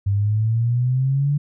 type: exponential sweep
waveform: sine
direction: up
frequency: 98 to 146.83 Hz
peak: -16 dBFS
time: 0.06-1.38 s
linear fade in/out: 10 ms
effects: none